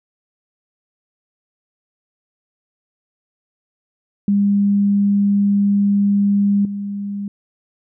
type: tone with level steps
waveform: sine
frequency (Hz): 201.5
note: G3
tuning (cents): +48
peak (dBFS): -12 / -22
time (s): 4.28-7.28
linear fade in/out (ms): 2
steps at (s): 6.65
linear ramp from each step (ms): 2
effects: none